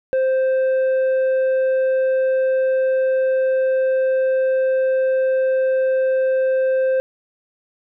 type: tone with tanh clipping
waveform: sine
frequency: 523.3 Hz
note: C5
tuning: in tune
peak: -16 dBFS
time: 0.13-7 s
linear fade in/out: 0 ms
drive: 5 dB
effects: none